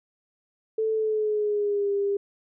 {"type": "tone with pitch glide", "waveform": "sine", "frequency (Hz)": [440, 401.2], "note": ["A4", "G4"], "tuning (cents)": [0, 40], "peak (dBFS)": -22, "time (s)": [0.78, 2.17], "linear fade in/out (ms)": 5, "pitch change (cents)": -160, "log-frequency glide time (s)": [0.93, 1.91], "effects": []}